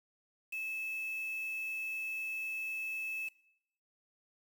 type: tone with quantisation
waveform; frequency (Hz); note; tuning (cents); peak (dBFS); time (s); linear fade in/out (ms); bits
sine; 2612; E7; -17; -36; 0.52-3.29; 10; 8
effects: noise-tail reverb RT60 0.8 s tail -22 dB re dry